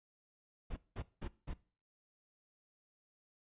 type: noise bursts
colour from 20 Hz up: brown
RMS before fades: -41 dBFS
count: 4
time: 0.7-1.538 s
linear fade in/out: 10 ms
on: 67 ms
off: 190 ms
effects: noise-tail reverb RT60 0.4 s tail -20 dB re dry + resampled to 8000 Hz